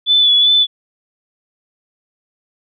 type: tone with vibrato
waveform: sine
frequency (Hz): 3459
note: A7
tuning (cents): -30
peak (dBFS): -8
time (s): 0.06-0.67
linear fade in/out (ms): 50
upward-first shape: sine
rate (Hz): 2.6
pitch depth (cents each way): 30
effects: none